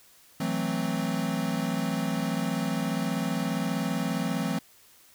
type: chord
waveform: square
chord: F# half-diminished seventh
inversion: third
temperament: equal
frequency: 164.81 / 185 / 220 / 261.6 Hz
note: E3 / F#3 / A3 / C4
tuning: 0 / 0 / 0 / 0 cents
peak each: -33 dBFS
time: 0.4-4.59 s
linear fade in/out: 5 ms
effects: white hiss -57 dBFS RMS until 5.14 s